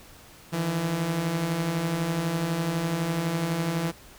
sawtooth beating tone pair, 155.5 / 167.5 Hz, D#3 / E3, -1 / +28 cents, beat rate 12 Hz, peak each -29 / -22 dBFS, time 0.52-3.92 s, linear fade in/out 20 ms, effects pink hiss -50 dBFS RMS until 4.18 s

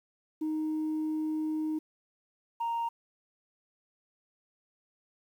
sine tone pair in turn, 311.1 / 929.3 Hz, D#4 / A#5, 0 / -6 cents, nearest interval octave + perfect fifth, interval 1894 cents, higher second, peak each -27 / -27 dBFS, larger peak neither, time 0.41-1.79 / 2.6-2.89 s, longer first, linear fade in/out 10 ms, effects tanh soft clip ceiling -27 dBFS + 10-bit

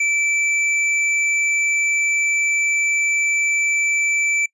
square tone, 2324 Hz, D7, 19 cents flat, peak -17 dBFS, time 0-4.46 s, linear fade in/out 5 ms, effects noise-tail reverb RT60 0.1 s tail -25 dB re dry + resampled to 24000 Hz

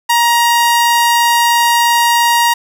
sawtooth tone, 943 Hz, A#5, 20 cents sharp, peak -5 dBFS, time 0.09-2.54 s, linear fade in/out 10 ms, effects none

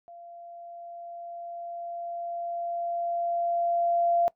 sine tone with level ramp, 688 Hz, F5, 26 cents flat, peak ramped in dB -44 to -20 dBFS, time 0.08-4.28 s, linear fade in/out 0 ms, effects noise-tail reverb RT60 0.1 s tail -20 dB re dry

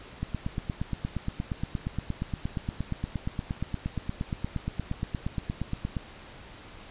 click train, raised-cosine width 5 ms, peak -17 dBFS, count 50, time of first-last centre 0.23-5.968 s, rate 8.54 Hz, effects pink hiss -47 dBFS RMS until 6.9 s + resampled to 8000 Hz

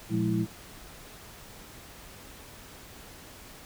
sine tone cluster, 116.6 / 175.7 / 210.2 / 328 Hz, A#2 / F3 / G#3 / E4, +1 / +11 / +21 / -9 cents, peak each -30 dBFS, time 0.09-0.47 s, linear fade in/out 50 ms, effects pink hiss -48 dBFS RMS until 3.65 s

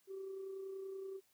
sine tone with amplitude modulation, 385.9 Hz, G4, 27 cents flat, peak -40 dBFS, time 0.07-1.21 s, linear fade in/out 50 ms, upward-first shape sine, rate 30.6 Hz, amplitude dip 40%, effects tanh soft clip ceiling -39 dBFS + white hiss -74 dBFS RMS until 1.33 s

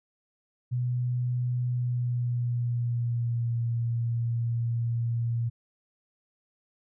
sine tone with pitch glide, 123.47 to 117.15 Hz, B2 to A#2, 0 to +9 cents, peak -25 dBFS, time 0.71-5.5 s, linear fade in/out 20 ms, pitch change -91 cents, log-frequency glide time 1.67-3.6 s, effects none

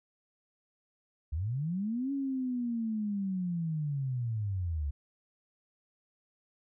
sine linear two-way sweep, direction up then down, 68.3 to 280 to 68.3 Hz, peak -30 dBFS, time 1.32-4.91 s, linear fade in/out 10 ms, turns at 2.12 s, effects none

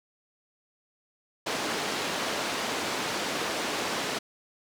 pink band-pass noise, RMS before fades -31 dBFS, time 1.46-4.19 s, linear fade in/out 10 ms, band 290 to 6100 Hz, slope 12 dB/octave, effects none

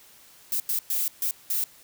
violet noise bursts at uneven times, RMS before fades -26 dBFS, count 5, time 0.52-0.6 / 0.69-0.79 / 0.9-1.08 / 1.22-1.31 / 1.5-1.64 s, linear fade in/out 2 ms, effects white hiss -53 dBFS RMS until 1.83 s

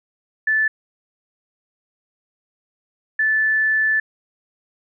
sine tone bursts at uneven times, 1749 Hz, A6, 11 cents flat, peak -15 dBFS, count 2, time 0.47-0.68 / 3.19-4 s, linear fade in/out 5 ms, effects none

